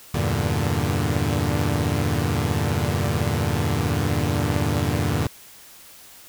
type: chord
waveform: sawtooth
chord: E half-diminished seventh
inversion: none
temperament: equal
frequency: 82.41 / 98 / 116.54 / 146.83 Hz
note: E2 / G2 / Bb2 / D3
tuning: 0 / 0 / 0 / 0 cents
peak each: -22 dBFS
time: 0.14-5.27 s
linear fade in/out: 5 ms
effects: white hiss -46 dBFS RMS until 6.28 s